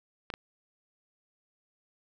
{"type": "clicks", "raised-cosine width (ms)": 0.3, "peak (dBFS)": -19, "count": 2, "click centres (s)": [0.302, 0.339], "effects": ["9-bit"]}